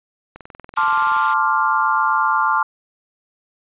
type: click train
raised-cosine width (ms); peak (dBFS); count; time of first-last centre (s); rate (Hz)
0.5; -22; 18; 0.36-1.166; 21.1
type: high-pass noise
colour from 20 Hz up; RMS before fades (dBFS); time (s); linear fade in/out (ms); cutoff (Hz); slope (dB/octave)
white; -29; 0.76-1.34; 5; 1200; 48
type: chord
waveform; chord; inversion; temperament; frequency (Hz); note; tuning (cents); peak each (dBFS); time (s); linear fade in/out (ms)
sine; D minor seventh; second; equal; 880 / 1046.5 / 1174.7 / 1396.9; A5 / C6 / D6 / F6; 0 / 0 / 0 / 0; -20; 0.77-2.63; 5
effects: resampled to 8000 Hz